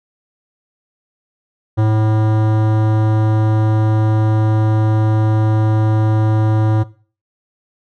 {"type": "tone with hard clipping", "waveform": "sine", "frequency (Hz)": 108.7, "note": "A2", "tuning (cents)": -21, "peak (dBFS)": -13, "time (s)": [1.77, 6.84], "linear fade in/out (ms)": 20, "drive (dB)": 17, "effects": ["noise-tail reverb RT60 0.4 s tail -18 dB re dry"]}